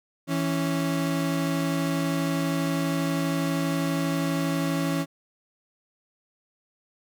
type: tone pair together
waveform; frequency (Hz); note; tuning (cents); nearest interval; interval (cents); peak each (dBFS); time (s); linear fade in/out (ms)
35% pulse; 164.82 / 277.2; E3 / C#4; 0 / 0; major sixth; 900; -25; 0.27-5.06; 50
effects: none